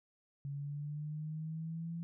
sine exponential sweep, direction up, 140 to 169.4 Hz, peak -38 dBFS, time 0.45-2.03 s, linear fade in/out 0 ms, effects none

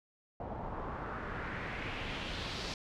pink noise with low-pass filter sweep, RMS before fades -40 dBFS, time 0.4-2.74 s, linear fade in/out 2 ms, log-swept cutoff 750 to 4800 Hz, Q 2.1, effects none

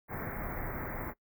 pink band-stop noise, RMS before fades -38 dBFS, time 0.08-1.14 s, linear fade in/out 50 ms, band 2200 to 14000 Hz, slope 96 dB/octave, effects noise-tail reverb RT60 0.1 s tail -20 dB re dry

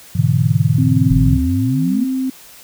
sine chord, E dominant seventh, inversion first, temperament equal with one note detuned, 103.83 / 123.47 / 145.31 / 164.81 Hz, G#2 / B2 / D3 / E3, 0 / 0 / -18 / 0 cents, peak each -17 / -16 / -17 / -18 dBFS, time 0.15-1.38 s, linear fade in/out 10 ms
sine tone, 261.6 Hz, C4, in tune, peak -16 dBFS, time 0.78-2.3 s, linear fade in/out 5 ms
sine exponential sweep, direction up, 40.41 to 248.1 Hz, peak -16 dBFS, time 1.1-2.05 s, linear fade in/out 10 ms
effects white hiss -41 dBFS RMS until 2.63 s

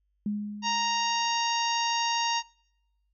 sine tone with exponential decay, 207.7 Hz, G#3, in tune, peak -25 dBFS, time 0.26-1.41 s, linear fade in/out 2 ms, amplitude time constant 250 ms
harmonic tone, 932.3 Hz, A#5, in tune, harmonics 1 / 2 / 3 / 4 / 5 / 6 / 7, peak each -27 / -36 / -32 / -36 / -36 / -35 / -39 dBFS, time 0.62-2.43 s, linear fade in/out 50 ms
effects noise-tail reverb RT60 0.9 s tail -26 dB re dry + added 50 Hz sine -70 dBFS peak until 3.13 s

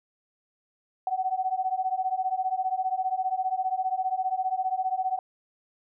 sine beating tone pair, 744 / 759 Hz, F#5 / F#5, +9 / +44 cents, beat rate 15 Hz, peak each -28 dBFS, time 1.07-5.19 s, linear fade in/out 2 ms, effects none

